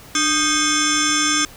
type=tone with frequency modulation; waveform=sine; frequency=2510 Hz; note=D#7; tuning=15 cents sharp; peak=-15 dBFS; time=0.15-1.45 s; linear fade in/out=2 ms; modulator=936 Hz; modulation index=5.1; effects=pink hiss -42 dBFS RMS until 1.56 s